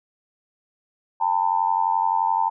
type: tone with amplitude modulation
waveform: sine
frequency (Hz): 900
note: A5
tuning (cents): +39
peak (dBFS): -14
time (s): 1.2-2.5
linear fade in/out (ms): 20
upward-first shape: sine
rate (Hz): 91.6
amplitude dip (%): 95
effects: none